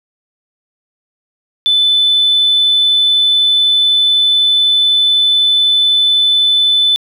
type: tone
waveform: sine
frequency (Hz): 3508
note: A7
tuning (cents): -6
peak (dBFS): -7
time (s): 1.66-6.96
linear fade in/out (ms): 0
effects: tanh soft clip ceiling -3 dBFS + 8-bit